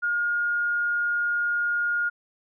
sine tone, 1425 Hz, F6, 34 cents sharp, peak -22 dBFS, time 0.02-2.1 s, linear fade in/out 20 ms, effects none

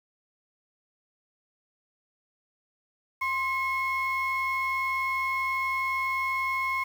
sine tone pair together, 1051.5 / 2176 Hz, C6 / C#7, +8 / -33 cents, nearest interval octave + minor second, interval 1259 cents, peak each -27 dBFS, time 3.21-6.84 s, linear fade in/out 10 ms, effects tanh soft clip ceiling -21 dBFS + 8-bit

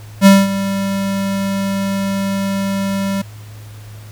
square tone with ADSR envelope, 196 Hz, G3, in tune, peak -3 dBFS, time 0.21-3.22 s, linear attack 51 ms, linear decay 210 ms, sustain -14 dB, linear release 8 ms, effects added 106 Hz sine -32 dBFS peak until 4.11 s + pink hiss -43 dBFS RMS until 4.11 s

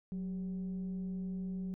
sine tone with frequency modulation, 185.1 Hz, F#3, 1 cent sharp, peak -35 dBFS, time 0.12-1.74 s, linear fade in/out 0 ms, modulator 212 Hz, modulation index 0.26, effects tanh soft clip ceiling -31 dBFS

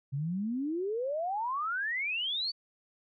sine exponential sweep, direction up, 131.8 to 4600 Hz, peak -30 dBFS, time 0.12-2.52 s, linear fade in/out 20 ms, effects none

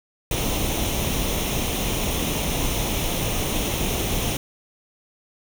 pink noise with comb filter, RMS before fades -24 dBFS, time 0.31-4.37 s, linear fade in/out 2 ms, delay 0.32 ms, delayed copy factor +0.6, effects none

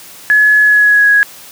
sine tone with pitch glide, 1700 to 1664.1 Hz, G#6 to G#6, +40 to +3 cents, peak -5 dBFS, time 0.3-1.23 s, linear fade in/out 0 ms, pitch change -37 cents, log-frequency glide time 0.62-1.08 s, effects white hiss -35 dBFS RMS until 1.51 s + high-pass 80 Hz 12 dB/octave

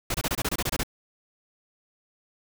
pink noise bursts, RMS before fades -27 dBFS, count 11, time 0.1-0.834 s, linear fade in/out 5 ms, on 44 ms, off 25 ms, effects none

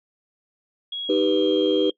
sine tone with pitch glide, 3318 to 3229 Hz, G#7 to G#7, -2 to -49 cents, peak -27 dBFS, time 0.92-1.91 s, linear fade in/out 5 ms, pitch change -47 cents, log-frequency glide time 1.02-1.29 s
sine chord, Eb augmented, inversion none, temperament equal, 311.1 / 392 / 493.9 Hz, Eb4 / G4 / B4, 0 / 0 / 0 cents, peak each -21 dBFS, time 1.09-1.9 s, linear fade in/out 5 ms
effects noise-tail reverb RT60 0.1 s tail -23 dB re dry + tanh soft clip ceiling -10 dBFS

